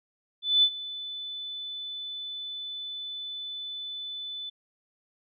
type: tone with ADSR envelope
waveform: sine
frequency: 3500 Hz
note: A7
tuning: 10 cents flat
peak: -16 dBFS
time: 0.42-4.5 s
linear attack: 210 ms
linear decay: 64 ms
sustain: -18 dB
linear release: 11 ms
effects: none